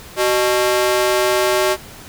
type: ring-modulated tone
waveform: sawtooth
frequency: 493.9 Hz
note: B4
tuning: in tune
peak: -7 dBFS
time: 0.16-1.77 s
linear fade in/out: 50 ms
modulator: 118 Hz
effects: pink hiss -38 dBFS RMS until 2.08 s